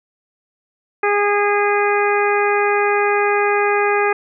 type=harmonic tone; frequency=410 Hz; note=G#4; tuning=22 cents flat; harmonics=1 / 2 / 3 / 4 / 5 / 6; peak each=-17 / -20 / -22 / -23 / -24 / -25 dBFS; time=1.03-4.13 s; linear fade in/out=5 ms; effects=none